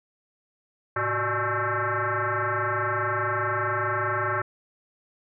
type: tone with frequency modulation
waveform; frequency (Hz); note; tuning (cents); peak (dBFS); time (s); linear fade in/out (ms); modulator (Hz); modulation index
sine; 108.6; A2; -22; -23; 0.96-4.42; 5; 242; 6.8
effects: none